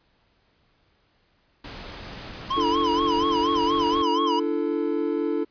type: noise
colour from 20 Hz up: pink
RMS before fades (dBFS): -38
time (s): 1.64-4.02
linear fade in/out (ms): 5
type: tone with vibrato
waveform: square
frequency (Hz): 1023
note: C6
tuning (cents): -39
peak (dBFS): -23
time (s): 2.5-4.4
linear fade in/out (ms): 10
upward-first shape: sine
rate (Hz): 4.2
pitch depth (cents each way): 130
type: chord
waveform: triangle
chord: D suspended second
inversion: none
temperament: equal with one note detuned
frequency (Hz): 293.7 / 337.7 / 440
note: D4 / E4 / A4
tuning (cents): 0 / +42 / 0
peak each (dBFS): -25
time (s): 2.56-5.45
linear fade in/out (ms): 20
effects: pink hiss -65 dBFS RMS until 5.5 s + resampled to 11025 Hz